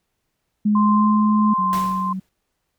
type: tone with pitch glide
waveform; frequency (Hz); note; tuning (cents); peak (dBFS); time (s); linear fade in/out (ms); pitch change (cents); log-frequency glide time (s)
sine; 209.5 to 212.5; G#3 to G#3; +15 to +40; -14; 0.65-1.54; 10; +25; 0.93-1.04
type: tone with tremolo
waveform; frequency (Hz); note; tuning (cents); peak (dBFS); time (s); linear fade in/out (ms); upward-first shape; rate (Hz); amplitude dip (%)
sine; 1044; C6; -4; -17; 0.75-2.13; 5; sine; 1.4; 40
type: tone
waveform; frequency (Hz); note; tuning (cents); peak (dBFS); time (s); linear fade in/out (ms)
sine; 188.3; F#3; +31; -24; 1.58-2.2; 10
type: noise with exponential decay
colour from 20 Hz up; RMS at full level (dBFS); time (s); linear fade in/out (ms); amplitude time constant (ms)
pink; -29; 1.73-2.29; 0; 120
effects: pink hiss -74 dBFS RMS until 2.78 s